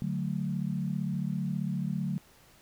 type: chord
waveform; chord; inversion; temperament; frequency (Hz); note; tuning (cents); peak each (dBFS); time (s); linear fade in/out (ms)
sine; D major; none; equal; 146.83 / 185 / 220; D3 / F#3 / A3; 0 / 0 / 0; -33 / -32 / -36; 0.02-2.18; 0
effects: pink hiss -59 dBFS RMS until 2.61 s